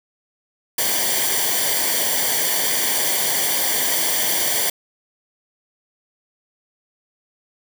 white noise with comb filter, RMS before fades -20 dBFS, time 0.78-4.7 s, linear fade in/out 5 ms, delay 0.76 ms, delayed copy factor -0.75, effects none

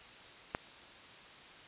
click, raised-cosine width 0.5 ms, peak -18 dBFS, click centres 0.549 s, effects white hiss -53 dBFS RMS until 1.67 s + resampled to 8000 Hz

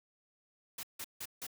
white noise bursts, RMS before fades -42 dBFS, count 4, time 0.78-1.468 s, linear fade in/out 5 ms, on 52 ms, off 160 ms, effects none

